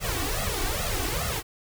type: noise with flanger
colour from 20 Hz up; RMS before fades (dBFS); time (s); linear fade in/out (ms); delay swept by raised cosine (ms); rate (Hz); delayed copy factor
pink; -28; 0-1.43; 50; 1.5 to 2.7; 2.4; +1
effects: none